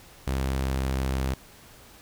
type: tone with pitch glide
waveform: sawtooth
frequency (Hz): 66.4 to 65.94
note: C2 to C2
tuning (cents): +26 to +14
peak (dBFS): -21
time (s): 0.27-1.34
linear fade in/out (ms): 5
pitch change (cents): -12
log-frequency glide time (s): 0.54-1.06
effects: pink hiss -51 dBFS RMS until 2.01 s